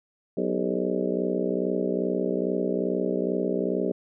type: harmonic tone with a mistuned harmonic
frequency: 62.4 Hz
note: B1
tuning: 19 cents sharp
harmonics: 3 / 4 / 5 / 6 / 7 / 8 / 9 / 10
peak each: -31 / -31 / -32 / -29 / -32 / -34 / -34 / -36 dBFS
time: 0.37-3.92 s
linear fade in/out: 5 ms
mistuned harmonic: 6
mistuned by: +84 cents
effects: none